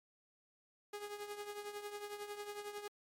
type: tone with tremolo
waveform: sawtooth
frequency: 412.8 Hz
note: G#4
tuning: 10 cents flat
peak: -37 dBFS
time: 0.93-2.88 s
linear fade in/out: 5 ms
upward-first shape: triangle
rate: 11 Hz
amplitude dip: 70%
effects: MP3 64 kbps